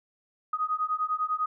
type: beating tone pair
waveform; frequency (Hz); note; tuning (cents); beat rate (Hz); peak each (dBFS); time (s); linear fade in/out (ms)
sine; 1244.5 / 1254.5; D#6 / D#6; 0 / +14; 10; -29; 0.53-1.46; 5
effects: none